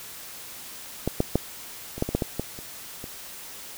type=clicks; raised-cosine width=2 ms; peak=-10 / -7 / -6 / -21 / -9 / -15 / -8 / -11 / -13 / -26 / -23 dBFS; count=11; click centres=1.076 / 1.204 / 1.356 / 1.98 / 2.024 / 2.09 / 2.15 / 2.222 / 2.396 / 2.589 / 3.041 s; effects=white hiss -41 dBFS RMS until 3.77 s